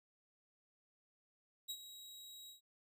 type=tone with ADSR envelope; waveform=sawtooth; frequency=3833 Hz; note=A#7; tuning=47 cents sharp; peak=-37 dBFS; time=1.68-2.61 s; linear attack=20 ms; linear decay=63 ms; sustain=-12 dB; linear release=120 ms; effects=none